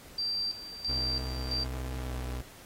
sine tone with tremolo, 4699 Hz, D8, in tune, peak -29 dBFS, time 0.18-1.64 s, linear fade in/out 5 ms, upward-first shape square, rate 1.5 Hz, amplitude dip 75%
35% pulse tone with pitch glide, 64.2 to 62.59 Hz, C2 to B1, -32 to +24 cents, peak -32 dBFS, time 0.88-2.42 s, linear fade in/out 10 ms, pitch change -44 cents, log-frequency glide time 1.9-2.25 s
effects pink hiss -52 dBFS RMS until 2.65 s + AAC 48 kbps

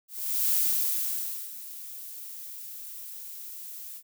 violet noise with ADSR envelope, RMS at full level -24 dBFS, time 0.08-4.03 s, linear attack 430 ms, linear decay 990 ms, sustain -17 dB, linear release 67 ms, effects none

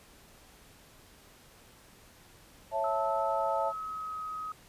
sine chord, A major, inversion first, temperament just, 550 / 660 / 880 Hz, C#5 / E5 / A5, -14 / +2 / 0 cents, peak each -34 / -32 / -31 dBFS, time 2.71-3.73 s, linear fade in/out 50 ms
sine tone with pitch glide, 1300 to 1263.7 Hz, E6 to D#6, -24 to +26 cents, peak -35 dBFS, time 2.84-4.52 s, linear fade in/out 2 ms, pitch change -50 cents, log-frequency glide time 3.22-4.26 s
effects pink hiss -57 dBFS RMS until 4.68 s + resampled to 32000 Hz

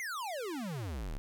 square exponential sweep, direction down, 2167 to 30.87 Hz, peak -37 dBFS, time 0-1.18 s, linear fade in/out 0 ms, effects none

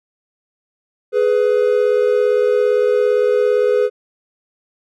triangle tone pair together, 419.9 / 497.5 Hz, G#4 / B4, +19 / +13 cents, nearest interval minor third, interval 294 cents, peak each -13 dBFS, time 1.12-3.9 s, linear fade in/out 50 ms, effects none

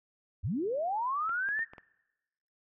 sine linear sweep, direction up, 65.41 to 1864.7 Hz, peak -29 dBFS, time 0.43-1.65 s, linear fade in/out 20 ms
clicks, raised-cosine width 0.5 ms, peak -32 dBFS, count 5, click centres 1.294 / 1.488 / 1.592 / 1.735 / 1.782 s
effects noise-tail reverb RT60 1.0 s tail -23 dB re dry

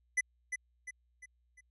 square tone with echo, 2004 Hz, B6, 25 cents sharp, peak -27 dBFS, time 0.17-0.21 s, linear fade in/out 10 ms, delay 350 ms, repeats 4, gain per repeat -7 dB, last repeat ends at 1.61 s, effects added 60 Hz sine -70 dBFS peak until 1.7 s + resampled to 24000 Hz

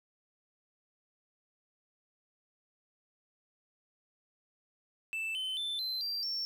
triangle tone with pitch steps, 2647 / 3058 / 3533 / 4082 / 4716 / 5449 Hz, E7 / G7 / A7 / C8 / D8 / F8, +7 / -44 / +6 / -44 / +6 / -44 cents, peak -32 dBFS, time 5.13-6.45 s, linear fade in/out 0 ms, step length 220 ms, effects 11-bit

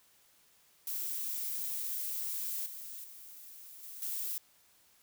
violet noise with level steps, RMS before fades -37 / -45 / -51 / -47 / -37 dBFS, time 0.87-4.38 s, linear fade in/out 2 ms, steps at 2.66 / 3.04 / 3.83 / 4.02 s, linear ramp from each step 2 ms, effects white hiss -66 dBFS RMS until 5.02 s

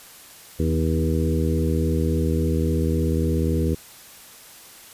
harmonic tone with a mistuned harmonic, 80.2 Hz, E2, 47 cents flat, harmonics 1 / 2 / 3 / 4 / 5 / 6, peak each -22 / -25 / -27 / -28 / -29 / -30 dBFS, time 0.59-3.75 s, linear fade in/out 10 ms, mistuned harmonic 3, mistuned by +25 cents, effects white hiss -45 dBFS RMS until 4.93 s + resampled to 32000 Hz

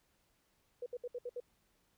sine tone bursts, 488.6 Hz, B4, 19 cents flat, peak -38 dBFS, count 6, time 0.82-1.402 s, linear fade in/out 5 ms, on 42 ms, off 66 ms, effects pink hiss -75 dBFS RMS until 1.97 s

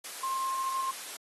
sine tone in noise, 1061 Hz, C6, 24 cents sharp, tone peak -29 dBFS, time 0.23-0.91 s, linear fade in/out 5 ms, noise white, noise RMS -41 dBFS, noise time 0.04-1.17 s, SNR +9 dB, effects high-pass 400 Hz 12 dB/octave + AAC 32 kbps

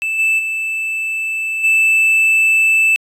triangle tone with level steps, 2638 Hz, E7, 1 cent sharp, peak -15 / -10 / -16 / -8 dBFS, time 0.02-2.96 s, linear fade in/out 0 ms, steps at 0.18 / 0.38 / 1.63 s, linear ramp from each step 20 ms, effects resampled to 32000 Hz

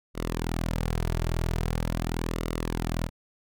sawtooth tone with flanger, 41.2 Hz, E1, in tune, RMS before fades -29 dBFS, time 0.14-3.1 s, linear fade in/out 50 ms, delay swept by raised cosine 1.2 to 4 ms, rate 0.43 Hz, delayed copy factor -0.55, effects none

